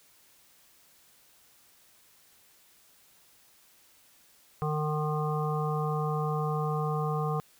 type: harmonic tone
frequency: 152.1 Hz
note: D#3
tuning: 39 cents flat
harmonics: 1 / 3 / 5 / 7 / 8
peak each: -29 / -34 / -36 / -37 / -38 dBFS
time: 4.62-7.4 s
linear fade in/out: 0 ms
effects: white hiss -61 dBFS RMS until 7.59 s